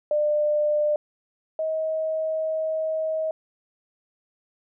sine tone pair in turn, 598 / 633.6 Hz, D5 / D#5, +31 / +31 cents, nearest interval minor second, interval 100 cents, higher second, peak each -19 / -23 dBFS, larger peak first, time 0.11-0.96 / 1.59-3.31 s, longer second, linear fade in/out 2 ms, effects none

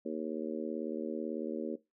harmonic tone, 78.1 Hz, D#2, 7 cents sharp, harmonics 3 / 4 / 5 / 6 / 7, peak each -39 / -40 / -41 / -42 / -42 dBFS, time 0.05-1.76 s, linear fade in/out 10 ms, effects noise-tail reverb RT60 0.2 s tail -18 dB re dry

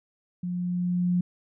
sine tone with level ramp, 178 Hz, F3, 33 cents sharp, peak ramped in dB -28 to -20 dBFS, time 0.43-1.21 s, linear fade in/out 5 ms, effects none

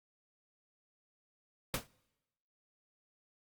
pink noise with exponential decay, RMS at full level -30 dBFS, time 1.74-1.87 s, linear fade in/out 1 ms, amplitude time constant 28 ms, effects noise-tail reverb RT60 1.0 s tail -25 dB re dry + Opus 48 kbps

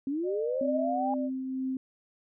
sine linear sweep, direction up, 262.4 to 820 Hz, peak -28 dBFS, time 0.07-1.14 s, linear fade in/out 2 ms
sine tone with pitch glide, 604 to 593.6 Hz, D5 to D5, +48 to +18 cents, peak -34 dBFS, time 0.23-1.3 s, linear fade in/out 50 ms, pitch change -30 cents, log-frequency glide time 0.81-0.87 s
sine tone with tremolo, 261.6 Hz, C4, in tune, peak -28 dBFS, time 0.61-1.77 s, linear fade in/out 2 ms, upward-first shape triangle, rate 2.1 Hz, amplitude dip 40%
effects none

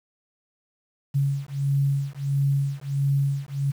sine beating tone pair, 138.59 / 140.09 Hz, C#3 / C#3, 0 / +19 cents, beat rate 1.5 Hz, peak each -24 / -24 dBFS, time 1.14-3.72 s, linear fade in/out 20 ms, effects 8-bit

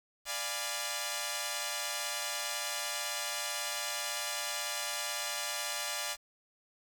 5% pulse chord, D diminished seventh, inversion none, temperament equal with one note detuned, 590.7 / 698.5 / 830.6 / 987.8 Hz, D5 / F5 / Ab5 / Cb6, +10 / 0 / 0 / 0 cents, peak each -27 / -29 / -28 / -30 dBFS, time 0.25-6.17 s, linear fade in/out 50 ms, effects 9-bit

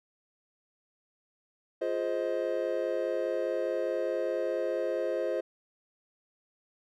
triangle chord, F minor seventh, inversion none, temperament just, 349.2 / 419.1 / 523.8 / 628.6 Hz, F4 / Ab4 / C5 / Eb5, 0 / +16 / +2 / +18 cents, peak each -33 / -34 / -30 / -32 dBFS, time 1.81-5.41 s, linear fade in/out 10 ms, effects none

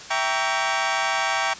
20% pulse chord, E diminished seventh, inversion none, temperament equal with one note detuned, 659.3 / 784 / 932.3 / 1129.4 Hz, E5 / G5 / Bb5 / Db6, 0 / 0 / 0 / +32 cents, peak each -24 / -20 / -23 / -22 dBFS, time 0.1-1.54 s, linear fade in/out 10 ms, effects white hiss -39 dBFS RMS until 1.59 s + resampled to 16000 Hz

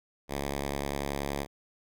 5% pulse tone, 70.3 Hz, C#2, 25 cents sharp, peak -20 dBFS, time 0.28-1.47 s, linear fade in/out 50 ms, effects none

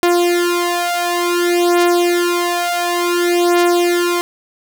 sawtooth beating tone pair, 349.2 / 349.76 Hz, F4 / F4, 0 / +3 cents, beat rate 0.56 Hz, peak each -12 dBFS, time 0.03-4.21 s, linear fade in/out 0 ms, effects none

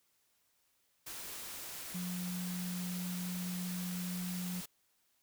sine tone in noise, 180 Hz, F#3, 47 cents flat, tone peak -37 dBFS, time 1.94-4.61 s, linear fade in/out 10 ms, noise white, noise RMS -45 dBFS, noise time 1.06-4.66 s, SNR +5 dB, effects white hiss -75 dBFS RMS until 5.22 s

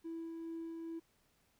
triangle tone with tremolo, 329.6 Hz, E4, in tune, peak -37 dBFS, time 0.04-1 s, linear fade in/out 20 ms, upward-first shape sine, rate 2.4 Hz, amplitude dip 30%, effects tanh soft clip ceiling -37 dBFS + pink hiss -74 dBFS RMS until 1.59 s

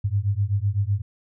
sine beating tone pair, 97.1 / 105 Hz, G2 / G#2, -16 / +19 cents, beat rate 7.9 Hz, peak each -23 dBFS, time 0.04-1.02 s, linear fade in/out 10 ms, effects none

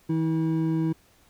triangle tone pair together, 160.96 / 322.1 Hz, E3 / E4, -41 / -40 cents, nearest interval octave, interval 1201 cents, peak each -23 dBFS, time 0.09-0.93 s, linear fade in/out 10 ms, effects pink hiss -60 dBFS RMS until 1.29 s

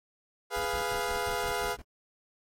20% pulse chord, F diminished, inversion first, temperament equal, 415.3 / 493.9 / 698.5 Hz, Ab4 / Cb5 / F5, 0 / 0 / 0 cents, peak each -29 dBFS, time 0.5-1.77 s, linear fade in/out 50 ms
brown noise with tremolo, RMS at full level -42 dBFS, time 0.56-1.82 s, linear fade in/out 5 ms, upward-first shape square, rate 5.7 Hz, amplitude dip 75%
effects AAC 48 kbps

